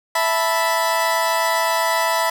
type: chord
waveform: 30% pulse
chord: E suspended fourth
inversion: none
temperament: equal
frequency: 659.3 / 880 / 987.8 Hz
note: E5 / A5 / B5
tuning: 0 / 0 / 0 cents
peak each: -19 / -22 / -17 dBFS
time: 0.15-2.3 s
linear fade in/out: 5 ms
effects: none